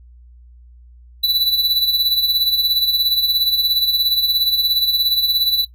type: tone with tremolo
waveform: square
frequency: 3967 Hz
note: B7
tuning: 7 cents sharp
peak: -13 dBFS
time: 1.23-5.65 s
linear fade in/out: 10 ms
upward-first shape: sine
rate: 17 Hz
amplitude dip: 60%
effects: noise-tail reverb RT60 0.1 s tail -18 dB re dry + added 60 Hz sine -41 dBFS peak until 5.74 s